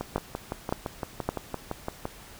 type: two click trains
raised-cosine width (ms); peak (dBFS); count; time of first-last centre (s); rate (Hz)
1; -11 / -16; 3 / 13; 0.16-1.29 / 0.01-2.054; 1.77 / 5.87
effects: pink hiss -48 dBFS RMS until 2.39 s